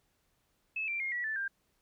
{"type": "tone with pitch steps", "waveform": "sine", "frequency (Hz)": [2600, 2357, 2136, 1936.6, 1755.5, 1591.3], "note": ["E7", "D7", "C7", "B6", "A6", "G6"], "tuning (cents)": [-24, 6, 35, -34, -4, 26], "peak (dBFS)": -32, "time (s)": [0.76, 1.48], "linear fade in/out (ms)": 5, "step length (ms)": 120, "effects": ["pink hiss -75 dBFS RMS until 1.81 s"]}